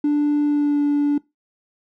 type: tone with pitch glide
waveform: triangle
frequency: 293.7 to 289.8 Hz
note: D4 to D4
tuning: 0 to -23 cents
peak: -12 dBFS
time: 0.04-1.18 s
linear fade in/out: 5 ms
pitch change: -23 cents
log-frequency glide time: 0.44-0.81 s
effects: noise-tail reverb RT60 0.2 s tail -23 dB re dry + tanh soft clip ceiling -12 dBFS